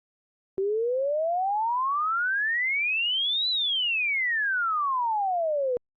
sine exponential two-way sweep, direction up then down, 377.9 to 4056 to 480.5 Hz, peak -23 dBFS, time 0.58-5.77 s, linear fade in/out 0 ms, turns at 3.49 s, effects Opus 48 kbps

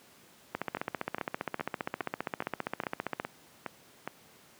two click trains, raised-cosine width 0.5 ms, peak -16 / -19 dBFS, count 41 / 9, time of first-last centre 0.55-3.199 / 0.77-4.076 s, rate 15.1 / 2.42 Hz, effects pink hiss -58 dBFS RMS until 4.59 s + high-pass 150 Hz 12 dB/octave

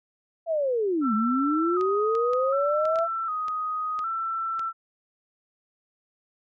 sine linear two-way sweep, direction down then up, 680 to 207.7 to 680 Hz, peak -22 dBFS, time 0.46-3.08 s, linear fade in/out 50 ms, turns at 1.14 s
sine tone with vibrato, 1293 Hz, E6, 34 cents flat, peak -26 dBFS, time 1.01-4.73 s, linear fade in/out 50 ms, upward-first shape square, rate 0.66 Hz, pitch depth 58 cents each way
clicks, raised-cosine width 0.2 ms, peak -24 dBFS, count 9, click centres 1.811 / 2.152 / 2.334 / 2.854 / 2.958 / 2.988 / 3.483 / 3.991 / 4.594 s
effects none

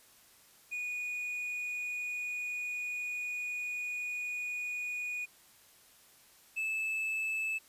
triangle tone pair in turn, 2462 / 2619 Hz, D#7 / E7, -19 / -12 cents, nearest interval minor second, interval 107 cents, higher second, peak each -33 / -30 dBFS, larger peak second, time 0.71-5.26 / 6.56-7.59 s, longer first, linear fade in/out 20 ms, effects white hiss -61 dBFS RMS until 7.68 s + resampled to 32000 Hz

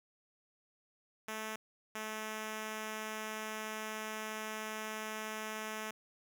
5% pulse tone pair in turn, 217.9 / 216.9 Hz, A3 / A3, -17 / -25 cents, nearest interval unison, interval 8 cents, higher first, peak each -28 dBFS, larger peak neither, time 1.28-1.56 / 1.95-5.91 s, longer second, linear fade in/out 5 ms, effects none

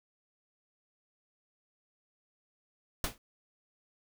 pink noise with exponential decay, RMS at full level -28 dBFS, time 3.04-3.18 s, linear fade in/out 2 ms, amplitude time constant 29 ms, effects none

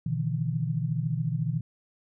sine tone cluster, 122.3 / 150.1 / 164.1 Hz, B2 / D3 / E3, -16 / +38 / -8 cents, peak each -30 dBFS, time 0.06-1.61 s, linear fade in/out 5 ms, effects none

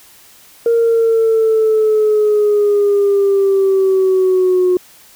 sine exponential sweep, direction down, 466.2 to 361.8 Hz, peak -8 dBFS, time 0.66-4.77 s, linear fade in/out 2 ms, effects tanh soft clip ceiling -6 dBFS + white hiss -44 dBFS RMS until 5.15 s

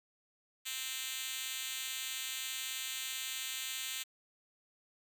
5% pulse tone with high-pass filter, 261.6 Hz, C4, in tune, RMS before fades -40 dBFS, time 0.65-4.04 s, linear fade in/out 20 ms, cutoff 3800 Hz, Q 0.99, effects none

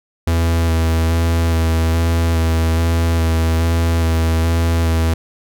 45% pulse tone with vibrato, 82.41 Hz, E2, in tune, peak -13 dBFS, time 0.27-5.14 s, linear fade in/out 5 ms, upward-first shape square, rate 1.2 Hz, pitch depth 17 cents each way, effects none

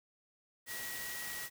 sine tone in noise, 1916 Hz, A#6, 47 cents sharp, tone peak -44 dBFS, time 0.66-1.5 s, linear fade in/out 50 ms, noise white, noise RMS -43 dBFS, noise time 0.66-1.5 s, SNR -4 dB, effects none

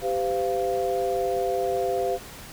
sine tone cluster, 392.1 / 511 / 693 Hz, G4 / C5 / F5, 0 / -41 / -14 cents, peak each -27 dBFS, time 0.01-2.19 s, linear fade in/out 50 ms, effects pink hiss -42 dBFS RMS until 2.52 s

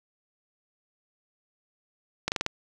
slowing click train, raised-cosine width 0.2 ms, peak -9 dBFS, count 5, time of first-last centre 2.28-2.464 s, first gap 39 ms, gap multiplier 1.11, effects none

